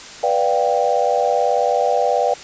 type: chord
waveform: sine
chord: G dominant seventh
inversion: first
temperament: just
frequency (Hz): 490 / 588 / 705.6 / 784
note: B4 / D5 / F5 / G5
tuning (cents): -14 / +2 / +18 / 0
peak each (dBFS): -20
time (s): 0.23-2.34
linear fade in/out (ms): 5
effects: white hiss -36 dBFS RMS until 2.43 s + resampled to 16000 Hz